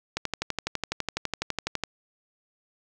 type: click train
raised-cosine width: 0.2 ms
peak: -10 dBFS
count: 21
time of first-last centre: 0.17-1.837 s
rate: 12 Hz
effects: none